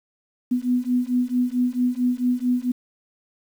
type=beating tone pair; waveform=sine; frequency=245.8 / 250.3 Hz; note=B3 / B3; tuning=-8 / +23 cents; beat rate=4.5 Hz; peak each=-22 dBFS; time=0.51-2.72 s; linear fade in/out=10 ms; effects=8-bit